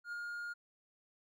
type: tone with ADSR envelope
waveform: triangle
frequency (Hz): 1420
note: F6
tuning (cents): +28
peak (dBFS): -36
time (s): 0.04-0.54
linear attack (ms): 87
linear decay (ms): 4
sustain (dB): -2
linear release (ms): 19
effects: none